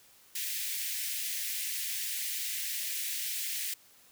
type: high-pass noise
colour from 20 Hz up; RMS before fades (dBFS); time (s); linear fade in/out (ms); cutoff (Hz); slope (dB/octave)
white; -35; 0.35-3.74; 5; 1800; 48
effects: white hiss -60 dBFS RMS until 4.11 s

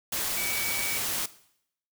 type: tone in noise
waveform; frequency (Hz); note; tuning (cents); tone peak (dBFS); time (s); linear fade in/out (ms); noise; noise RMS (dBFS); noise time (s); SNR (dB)
sine; 2271; C#7; +41; -33; 0.37-0.98; 5; white; -30; 0.12-1.26; -6
effects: noise-tail reverb RT60 0.7 s tail -17 dB re dry

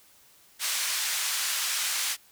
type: band-pass noise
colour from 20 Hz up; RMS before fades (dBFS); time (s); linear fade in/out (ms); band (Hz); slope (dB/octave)
white; -29; 0.59-2.17; 50; 1300 to 9100; 12
effects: white hiss -58 dBFS RMS until 2.31 s

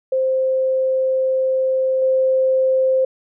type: tone with level steps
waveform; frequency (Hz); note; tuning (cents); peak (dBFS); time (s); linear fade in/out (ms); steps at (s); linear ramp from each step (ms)
sine; 523.3; C5; 0; -15 / -13; 0.12-3.05; 5; 2.02; 2
effects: none

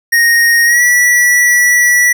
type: tone with pitch glide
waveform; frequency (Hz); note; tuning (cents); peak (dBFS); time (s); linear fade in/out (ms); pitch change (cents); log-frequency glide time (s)
square; 1864.7 to 1949.5; A#6 to B6; 0 to -23; -7; 0.12-2.13; 10; +77; 0.65-0.82
effects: none

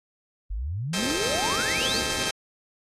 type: exponential sweep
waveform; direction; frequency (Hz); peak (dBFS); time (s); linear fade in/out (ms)
sine; up; 43.65 to 4978; -27; 0.5-2; 10
type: chord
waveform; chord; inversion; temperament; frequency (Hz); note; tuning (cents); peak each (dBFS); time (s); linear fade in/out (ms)
5% pulse; A half-diminished seventh; none; just; 440 / 528 / 633.6 / 792; A4 / C5 / Eb5 / G5; 0 / +16 / +31 / +18; -22; 0.93-2.31; 5
type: low-pass noise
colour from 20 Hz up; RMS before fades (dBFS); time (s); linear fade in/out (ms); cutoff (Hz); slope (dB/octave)
white; -36; 0.97-2.3; 5; 560; 96
effects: AAC 32 kbps

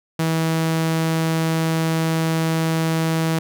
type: tone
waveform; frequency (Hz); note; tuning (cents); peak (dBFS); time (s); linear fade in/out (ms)
sawtooth; 162; E3; -30; -14; 0.19-3.39; 5
effects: none

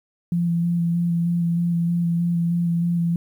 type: tone with vibrato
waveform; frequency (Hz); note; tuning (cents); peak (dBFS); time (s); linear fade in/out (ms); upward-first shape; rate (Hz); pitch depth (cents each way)
sine; 170.8; F3; -38; -18; 0.32-3.16; 2; square; 3.2; 14
effects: 9-bit

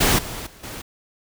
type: noise with level steps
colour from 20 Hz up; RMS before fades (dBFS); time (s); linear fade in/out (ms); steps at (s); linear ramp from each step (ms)
pink; -17 / -32 / -46 / -34; 0-0.82; 10; 0.18 / 0.46 / 0.63; 10
effects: none

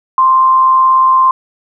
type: tone with amplitude modulation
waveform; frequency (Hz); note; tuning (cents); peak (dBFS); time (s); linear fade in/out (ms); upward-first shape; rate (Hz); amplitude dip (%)
sine; 1047; C6; +1; -4; 0.18-1.31; 2; sine; 137; 30
effects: none

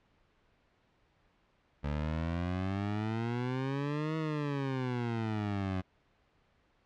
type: exponential two-way sweep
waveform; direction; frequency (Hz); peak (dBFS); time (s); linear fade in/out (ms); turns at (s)
20% pulse; up then down; 71.4 to 160 to 91.6; -27; 1.83-5.82; 20; 4.17
effects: pink hiss -70 dBFS RMS until 6.85 s + low-pass 3000 Hz 12 dB/octave

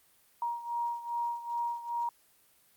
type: beating tone pair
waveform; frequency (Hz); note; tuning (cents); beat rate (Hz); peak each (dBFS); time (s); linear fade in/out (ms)
sine; 944 / 946.5; A#5 / A#5; +22 / +26; 2.5; -33 / -37; 0.42-2.09; 2
effects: white hiss -65 dBFS RMS until 2.76 s + Opus 32 kbps

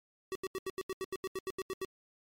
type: tone bursts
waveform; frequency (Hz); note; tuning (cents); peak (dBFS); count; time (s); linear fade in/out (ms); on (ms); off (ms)
square; 380.1; F#4; +47; -35; 14; 0.32-1.848; 0; 33; 82
effects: MP3 64 kbps

